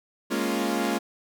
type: chord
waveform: sawtooth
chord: Bb minor seventh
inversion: third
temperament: equal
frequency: 207.7 / 233.1 / 277.2 / 349.2 Hz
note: Ab3 / Bb3 / Db4 / F4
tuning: 0 / 0 / 0 / 0 cents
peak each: -26 dBFS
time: 0.3-0.99 s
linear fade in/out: 20 ms
effects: none